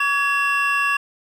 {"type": "tone cluster", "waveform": "triangle", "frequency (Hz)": [1136, 1674, 2725], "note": ["C#6", "G#6", "F7"], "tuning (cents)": [42, 13, -43], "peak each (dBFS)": -20, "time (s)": [0, 0.97], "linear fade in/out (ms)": 5, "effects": []}